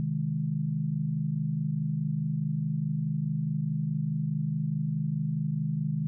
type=chord; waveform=sine; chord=Ab major; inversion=first; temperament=equal; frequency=130.81 / 155.56 / 207.7 Hz; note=C3 / Eb3 / Ab3; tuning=0 / 0 / 0 cents; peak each=-34 / -28 / -34 dBFS; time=0-6.07 s; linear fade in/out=0 ms; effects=none